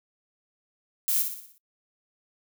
violet noise with echo, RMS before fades -25 dBFS, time 1.08-1.22 s, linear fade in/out 0 ms, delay 60 ms, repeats 6, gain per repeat -6 dB, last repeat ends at 1.58 s, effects noise-tail reverb RT60 0.1 s tail -23 dB re dry

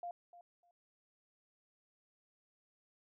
sine tone with echo, 698.5 Hz, F5, in tune, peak -40 dBFS, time 0.03-0.11 s, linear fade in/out 2 ms, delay 300 ms, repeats 2, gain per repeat -15 dB, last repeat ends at 0.71 s, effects none

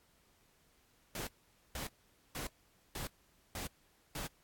pink noise bursts, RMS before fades -41 dBFS, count 6, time 1.15-4.27 s, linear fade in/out 2 ms, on 120 ms, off 480 ms, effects pink hiss -70 dBFS RMS until 4.43 s + AAC 64 kbps

